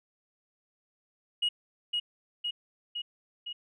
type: tone with echo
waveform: sine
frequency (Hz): 2891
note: F#7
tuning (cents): -41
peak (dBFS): -23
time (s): 1.42-1.49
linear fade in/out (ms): 10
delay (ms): 510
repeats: 4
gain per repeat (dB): -3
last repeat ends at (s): 3.53
effects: tanh soft clip ceiling -22 dBFS